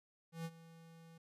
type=tone with ADSR envelope; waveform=square; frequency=164.81 Hz; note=E3; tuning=in tune; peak=-40 dBFS; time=0.32-1.18 s; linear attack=130 ms; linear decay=49 ms; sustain=-17 dB; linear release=6 ms; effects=resampled to 32000 Hz